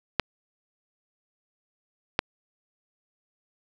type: clicks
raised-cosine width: 0.3 ms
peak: -4 dBFS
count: 2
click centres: 0.197 / 2.191 s
effects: none